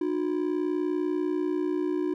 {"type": "ring-modulated tone", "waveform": "triangle", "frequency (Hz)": 332.1, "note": "E4", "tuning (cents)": 13, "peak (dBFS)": -20, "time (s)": [0.01, 2.14], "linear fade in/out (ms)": 2, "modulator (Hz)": 30.1, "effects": []}